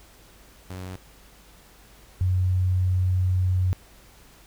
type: tone pair in turn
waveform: sawtooth / sine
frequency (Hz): 92.5 / 91.91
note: F#2 / F#2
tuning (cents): 0 / -11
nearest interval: unison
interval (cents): 11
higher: first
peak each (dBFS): -30 / -19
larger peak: second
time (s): 0.7-0.96 / 2.21-3.73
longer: second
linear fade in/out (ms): 0
effects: added 50 Hz sine -54 dBFS peak until 4.46 s + pink hiss -53 dBFS RMS until 4.46 s